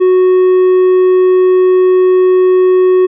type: tone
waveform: triangle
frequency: 368.9 Hz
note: F#4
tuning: 5 cents flat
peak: -3 dBFS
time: 0-3.07 s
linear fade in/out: 20 ms
effects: resampled to 8000 Hz